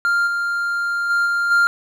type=tone with level steps; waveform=triangle; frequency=1396.9 Hz; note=F6; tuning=in tune; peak=-13 / -17 / -13 / -15 / -10 dBFS; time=0.05-1.67 s; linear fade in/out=0 ms; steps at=0.26 / 1.09 / 1.25 / 1.5 s; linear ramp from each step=20 ms; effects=none